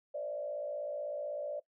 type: tone with frequency modulation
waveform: sine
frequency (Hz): 587.3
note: D5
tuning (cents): 0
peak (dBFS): -35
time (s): 0.14-1.6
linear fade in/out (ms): 10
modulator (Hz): 56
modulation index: 0.87
effects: noise-tail reverb RT60 0.1 s tail -19 dB re dry

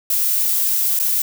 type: noise with dropouts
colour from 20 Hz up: violet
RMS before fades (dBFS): -18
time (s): 0.1-1.22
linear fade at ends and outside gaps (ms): 2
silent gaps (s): 0.991-0.998
effects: none

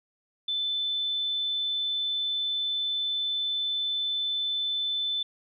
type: tone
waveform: sine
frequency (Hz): 3520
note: A7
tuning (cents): 0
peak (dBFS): -26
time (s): 0.48-5.23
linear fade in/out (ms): 5
effects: none

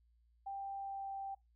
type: tone with pitch glide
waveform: sine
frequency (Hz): 788 to 783.5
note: G5 to G5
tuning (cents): +9 to -1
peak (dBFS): -40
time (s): 0.46-1.35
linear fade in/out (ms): 10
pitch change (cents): -10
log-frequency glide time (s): 0.77-1.11
effects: noise-tail reverb RT60 0.2 s tail -22 dB re dry + added 58 Hz sine -68 dBFS peak until 1.55 s

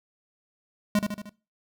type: tone with echo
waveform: square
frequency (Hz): 207.7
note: G#3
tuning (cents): 0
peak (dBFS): -20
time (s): 0.95-0.99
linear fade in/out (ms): 2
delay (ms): 76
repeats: 4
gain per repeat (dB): -5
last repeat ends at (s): 1.294
effects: noise-tail reverb RT60 0.3 s tail -19 dB re dry

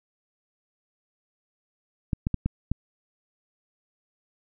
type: clicks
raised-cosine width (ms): 5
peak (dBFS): -12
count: 5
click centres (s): 2.132 / 2.269 / 2.343 / 2.46 / 2.716
effects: none

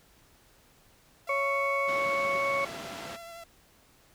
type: tone with vibrato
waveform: sawtooth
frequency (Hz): 675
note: E5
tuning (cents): +41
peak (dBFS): -39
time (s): 1.27-3.44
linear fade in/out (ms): 5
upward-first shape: triangle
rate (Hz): 11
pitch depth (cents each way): 24
type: harmonic tone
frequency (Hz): 555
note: C#5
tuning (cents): +2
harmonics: 1 / 2 / 4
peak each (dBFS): -30 / -30 / -30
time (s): 1.29-2.65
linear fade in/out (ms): 5
type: band-pass noise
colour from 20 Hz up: pink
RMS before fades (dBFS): -42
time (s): 1.87-3.17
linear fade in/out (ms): 20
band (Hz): 170 to 5100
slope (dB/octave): 12
effects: pink hiss -61 dBFS RMS until 4.14 s

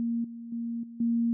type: tone with level steps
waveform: sine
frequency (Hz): 233.1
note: A#3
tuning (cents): 0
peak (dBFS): -26 / -38 / -30 / -41 / -23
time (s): 0-1.33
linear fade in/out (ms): 0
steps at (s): 0.24 / 0.52 / 0.83 / 1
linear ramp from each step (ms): 5
effects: none

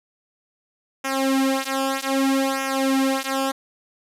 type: tone with flanger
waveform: sawtooth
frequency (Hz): 268.9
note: C4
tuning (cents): +47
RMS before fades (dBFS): -22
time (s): 1.04-3.52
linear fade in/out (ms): 10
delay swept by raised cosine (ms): 0.23 to 4.23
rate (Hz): 0.63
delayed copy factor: -1
effects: resampled to 32000 Hz

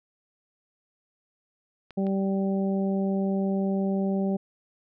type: clicks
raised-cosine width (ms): 0.3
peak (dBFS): -28 / -31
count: 2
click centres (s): 1.907 / 2.068
type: harmonic tone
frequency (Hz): 194.3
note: G3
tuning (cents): -15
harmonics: 1 / 2 / 3 / 4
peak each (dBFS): -24 / -31 / -34 / -39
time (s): 1.97-4.37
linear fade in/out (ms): 10
effects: none

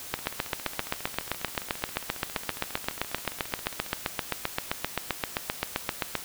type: two click trains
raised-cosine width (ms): 0.3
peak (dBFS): -22 / -9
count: 56 / 47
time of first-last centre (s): 0.19-3.931 / 0.14-6.153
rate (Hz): 14.7 / 7.65
effects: white hiss -41 dBFS RMS until 6.24 s

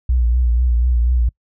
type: tone with vibrato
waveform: sine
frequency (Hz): 60.3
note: B1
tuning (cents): -41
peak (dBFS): -12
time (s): 0.09-1.29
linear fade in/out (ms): 5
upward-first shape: triangle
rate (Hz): 4.1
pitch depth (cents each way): 76
effects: noise-tail reverb RT60 0.1 s tail -26 dB re dry

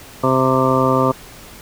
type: harmonic tone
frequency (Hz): 130.81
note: C3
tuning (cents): 0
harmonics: 1 / 2 / 3 / 4 / 5 / 7 / 8 / 9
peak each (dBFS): -21 / -19 / -21 / -19 / -23 / -23 / -24 / -19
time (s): 0.23-1.12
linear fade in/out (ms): 10
effects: pink hiss -39 dBFS RMS until 1.61 s

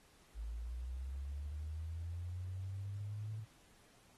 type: linear sweep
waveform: sine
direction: up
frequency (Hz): 52.8 to 110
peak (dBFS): -40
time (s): 0.34-3.46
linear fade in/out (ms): 50
effects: pink hiss -67 dBFS RMS until 4.17 s + AAC 32 kbps

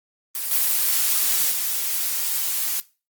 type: noise with level steps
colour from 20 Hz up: blue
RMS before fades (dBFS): -27 / -20 / -24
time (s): 0.35-2.8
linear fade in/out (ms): 0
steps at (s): 0.51 / 1.51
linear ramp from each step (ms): 2
effects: noise-tail reverb RT60 0.3 s tail -19 dB re dry + Opus 24 kbps

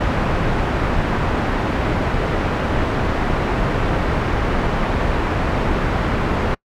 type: low-pass noise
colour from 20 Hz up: pink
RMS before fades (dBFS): -19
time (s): 0-6.55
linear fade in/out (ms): 10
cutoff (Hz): 1700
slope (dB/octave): 12
effects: noise-tail reverb RT60 0.1 s tail -26 dB re dry

